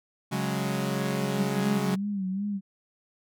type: chord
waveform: sawtooth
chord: C# suspended fourth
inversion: none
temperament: equal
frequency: 138.59 / 185 / 207.7 Hz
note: C#3 / F#3 / G#3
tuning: 0 / 0 / 0 cents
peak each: -27 dBFS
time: 0.31-1.96 s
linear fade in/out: 20 ms
type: tone with vibrato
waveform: sine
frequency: 196 Hz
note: G3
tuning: in tune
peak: -27 dBFS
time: 1.22-2.61 s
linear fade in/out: 50 ms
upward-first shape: sine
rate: 2.6 Hz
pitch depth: 90 cents each way
effects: none